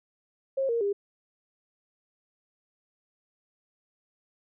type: tone with pitch steps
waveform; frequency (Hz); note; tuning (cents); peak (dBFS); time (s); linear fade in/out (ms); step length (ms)
sine; 538 / 465.7 / 403; C5 / A#4 / G4; +48 / -2 / +48; -24; 0.57-0.93; 10; 120
effects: none